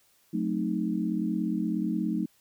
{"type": "chord", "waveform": "sine", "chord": "F# diminished seventh", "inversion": "none", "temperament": "equal with one note detuned", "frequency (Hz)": [183.19, 220, 261.6, 311.1], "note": ["F#3", "A3", "C4", "Eb4"], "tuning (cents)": [-17, 0, 0, 0], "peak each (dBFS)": [-31, -30, -36, -31], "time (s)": [0.33, 2.26], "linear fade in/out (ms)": 10, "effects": ["white hiss -65 dBFS RMS until 2.4 s"]}